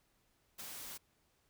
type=noise with ADSR envelope; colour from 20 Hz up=white; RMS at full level=-45 dBFS; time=0.58-0.98 s; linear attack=19 ms; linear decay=15 ms; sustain=-2 dB; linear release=14 ms; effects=pink hiss -75 dBFS RMS until 1.49 s